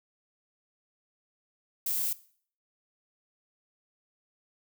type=noise; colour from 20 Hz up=violet; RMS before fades=-30 dBFS; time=1.86-2.13 s; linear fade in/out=5 ms; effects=noise-tail reverb RT60 0.5 s tail -18 dB re dry